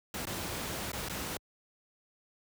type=noise with dropouts; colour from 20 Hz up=pink; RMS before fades=-37 dBFS; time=0.14-1.37 s; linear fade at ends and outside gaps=2 ms; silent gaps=0.254-0.269 / 0.918-0.931 / 1.086-1.096 s; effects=high-pass 60 Hz 12 dB/octave